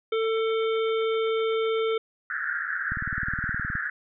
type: harmonic tone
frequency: 446.1 Hz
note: A4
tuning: 24 cents sharp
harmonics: 1 / 3 / 5 / 7 / 8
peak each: -23 / -33 / -37 / -40 / -41 dBFS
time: 0.12-1.98 s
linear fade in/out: 5 ms
type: band-pass noise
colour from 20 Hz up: pink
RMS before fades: -30 dBFS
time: 2.3-3.9 s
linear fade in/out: 2 ms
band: 1400 to 1800 Hz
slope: 96 dB/octave
type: click train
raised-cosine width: 5 ms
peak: -22 dBFS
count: 17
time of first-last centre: 2.92-3.753 s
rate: 19.2 Hz
effects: none